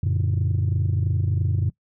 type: chord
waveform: sine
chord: Gb augmented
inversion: none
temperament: just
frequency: 92.5 / 115.62 / 144.53 Hz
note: Gb2 / Bb2 / D3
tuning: 0 / -14 / -27 cents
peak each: -20 / -23 / -25 dBFS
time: 0.03-1.7 s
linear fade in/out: 5 ms
effects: noise-tail reverb RT60 0.1 s tail -22 dB re dry + tanh soft clip ceiling -15 dBFS